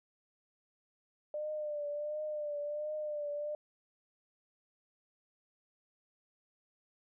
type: tone with vibrato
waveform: sine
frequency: 597 Hz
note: D5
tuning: 28 cents sharp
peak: -35 dBFS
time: 1.34-3.55 s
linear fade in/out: 2 ms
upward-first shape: triangle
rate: 1.4 Hz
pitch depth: 49 cents each way
effects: none